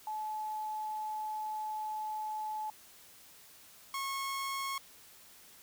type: tone pair in turn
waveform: sine / sawtooth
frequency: 860 / 1091.7 Hz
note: A5 / C#6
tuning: -40 / -27 cents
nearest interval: major third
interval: 413 cents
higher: second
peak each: -35 / -31 dBFS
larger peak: second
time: 0.07-2.7 / 3.94-4.78 s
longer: first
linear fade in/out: 2 ms
effects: white hiss -57 dBFS RMS until 5.62 s